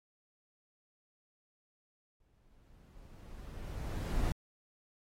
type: noise with exponential growth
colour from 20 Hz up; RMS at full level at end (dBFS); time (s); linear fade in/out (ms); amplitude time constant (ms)
brown; -30; 2.2-4.32; 2; 460
effects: AAC 48 kbps